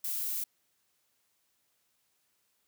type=noise; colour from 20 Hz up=violet; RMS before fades=-34 dBFS; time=0.04-0.44 s; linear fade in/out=5 ms; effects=white hiss -75 dBFS RMS until 2.67 s + high-pass 60 Hz 12 dB/octave